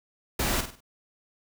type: noise with echo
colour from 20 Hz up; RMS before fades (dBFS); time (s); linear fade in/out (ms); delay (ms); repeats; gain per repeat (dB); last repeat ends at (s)
pink; -27; 0.39-0.61; 5; 49; 4; -8; 0.806
effects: none